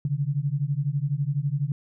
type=beating tone pair; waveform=sine; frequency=136.5 / 148.5 Hz; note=C#3 / D3; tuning=-26 / +20 cents; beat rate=12 Hz; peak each=-26 dBFS; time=0.05-1.72 s; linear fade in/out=2 ms; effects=none